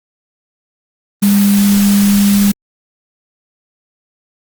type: tone in noise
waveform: sine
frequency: 201.6 Hz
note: G3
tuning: 49 cents sharp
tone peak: -7 dBFS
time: 1.22-2.52 s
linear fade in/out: 10 ms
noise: white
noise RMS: -20 dBFS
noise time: 1.22-2.52 s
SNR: +10 dB
effects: Opus 32 kbps